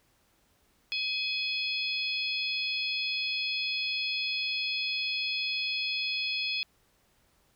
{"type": "harmonic tone with a mistuned harmonic", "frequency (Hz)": 842, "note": "G#5", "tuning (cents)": 24, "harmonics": [3, 4, 5, 6], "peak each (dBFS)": [-32, -34, -36, -38], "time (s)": [0.92, 6.63], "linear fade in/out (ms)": 0, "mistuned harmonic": 5, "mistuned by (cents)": 23, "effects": ["pink hiss -68 dBFS RMS until 7.55 s"]}